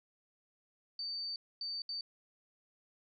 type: tone bursts at uneven times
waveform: sine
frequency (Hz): 4589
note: D8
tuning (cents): -41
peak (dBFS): -37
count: 3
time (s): 0.99-1.36 / 1.61-1.82 / 1.89-2.01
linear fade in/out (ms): 2
effects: none